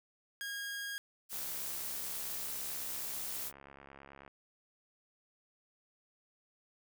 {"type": "tone", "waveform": "sawtooth", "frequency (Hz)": 1632, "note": "G#6", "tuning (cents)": -31, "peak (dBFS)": -35, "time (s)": [0.41, 0.98], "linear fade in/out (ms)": 0}
{"type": "noise", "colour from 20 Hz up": "blue", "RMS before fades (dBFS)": -40, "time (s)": [1.29, 3.52], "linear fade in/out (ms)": 50}
{"type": "click train", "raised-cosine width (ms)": 0.5, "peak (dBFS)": -37, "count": 205, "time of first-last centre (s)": [1.33, 4.278], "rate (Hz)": 69.2}
{"effects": []}